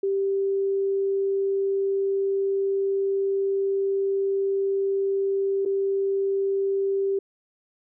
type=tone with dropouts; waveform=sine; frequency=392 Hz; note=G4; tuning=in tune; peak=-21 dBFS; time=0.03-7.19 s; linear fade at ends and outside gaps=5 ms; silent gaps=5.652-5.658 s; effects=none